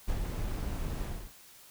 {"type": "noise with ADSR envelope", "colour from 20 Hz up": "brown", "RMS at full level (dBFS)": -30, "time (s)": [0.07, 1.33], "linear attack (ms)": 27, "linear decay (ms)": 50, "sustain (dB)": -4, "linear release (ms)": 290, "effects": ["white hiss -55 dBFS RMS until 1.7 s"]}